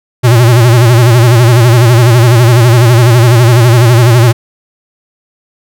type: tone with vibrato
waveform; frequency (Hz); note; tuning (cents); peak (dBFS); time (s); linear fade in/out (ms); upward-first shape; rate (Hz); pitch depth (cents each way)
square; 119.4; A#2; +42; -3; 0.23-4.33; 20; sine; 12; 110
effects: none